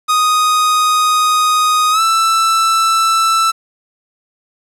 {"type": "tone with pitch glide", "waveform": "45% pulse", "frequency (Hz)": [1244.5, 1326.1], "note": ["D#6", "E6"], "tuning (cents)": [0, 10], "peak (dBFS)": -10, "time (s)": [0.08, 3.52], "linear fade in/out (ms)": 20, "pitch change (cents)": 110, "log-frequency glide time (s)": [1.91, 2.01], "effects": ["low-pass 12000 Hz 12 dB/octave", "7-bit"]}